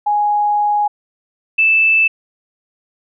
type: tone pair in turn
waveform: sine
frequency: 830.6 / 2637 Hz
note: G#5 / E7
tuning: 0 / 0 cents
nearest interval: octave + minor sixth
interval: 2000 cents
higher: second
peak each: -12 / -9 dBFS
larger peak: second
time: 0.06-0.88 / 1.58-2.08 s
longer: first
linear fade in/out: 10 ms
effects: none